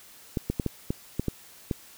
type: clicks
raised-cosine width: 3 ms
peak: -13 dBFS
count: 8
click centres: 0.372 / 0.5 / 0.598 / 0.663 / 0.905 / 1.196 / 1.283 / 1.712 s
effects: white hiss -51 dBFS RMS until 1.97 s